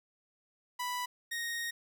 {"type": "tone pair in turn", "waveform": "sawtooth", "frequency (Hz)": [987.8, 1864.7], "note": ["B5", "A#6"], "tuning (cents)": [0, 0], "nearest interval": "major seventh", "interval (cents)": 1100, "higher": "second", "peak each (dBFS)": [-30, -31], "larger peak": "first", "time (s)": [[0.79, 1.06], [1.31, 1.71]], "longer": "second", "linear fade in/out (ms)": 10, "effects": []}